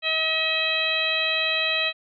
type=harmonic tone with a mistuned harmonic; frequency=638 Hz; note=D#5; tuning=43 cents sharp; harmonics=1 / 2 / 3 / 4 / 5 / 6; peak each=-31 / -35 / -30 / -25 / -28 / -27 dBFS; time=0.02-1.93 s; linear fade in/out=50 ms; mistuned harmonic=6; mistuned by=+46 cents; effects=none